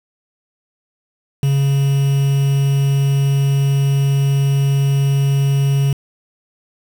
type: tone with quantisation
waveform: triangle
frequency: 138.59 Hz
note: C#3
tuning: in tune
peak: -10 dBFS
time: 1.43-5.93 s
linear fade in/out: 2 ms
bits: 5
effects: none